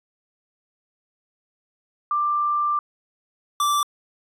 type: tone pair in turn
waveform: sine / square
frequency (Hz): 1183 / 1168.7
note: D6 / D6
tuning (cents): +12 / -9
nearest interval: unison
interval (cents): 21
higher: first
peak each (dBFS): -19 / -19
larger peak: neither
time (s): 2.11-2.79 / 3.6-3.83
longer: first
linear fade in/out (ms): 2
effects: resampled to 32000 Hz